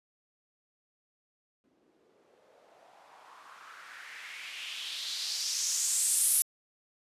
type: noise with low-pass filter sweep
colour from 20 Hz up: violet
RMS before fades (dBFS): -35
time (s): 1.64-6.42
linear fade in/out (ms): 0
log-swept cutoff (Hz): 270 to 11000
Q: 3.1
effects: resampled to 32000 Hz